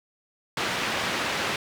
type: band-pass noise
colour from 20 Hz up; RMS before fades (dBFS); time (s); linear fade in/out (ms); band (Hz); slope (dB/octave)
white; -28; 0.57-1.56; 2; 100 to 2800; 12
effects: none